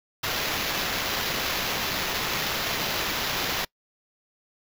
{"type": "noise with sample-and-hold", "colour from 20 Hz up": "violet", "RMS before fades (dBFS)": -28, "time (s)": [0.23, 3.65], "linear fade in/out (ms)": 5, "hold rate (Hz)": 8820, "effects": ["noise-tail reverb RT60 0.1 s tail -25 dB re dry"]}